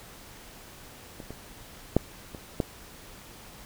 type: clicks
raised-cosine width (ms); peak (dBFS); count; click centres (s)
2; -27 / -25 / -6 / -26 / -11; 5; 1.202 / 1.306 / 1.966 / 2.348 / 2.602
effects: pink hiss -48 dBFS RMS until 3.65 s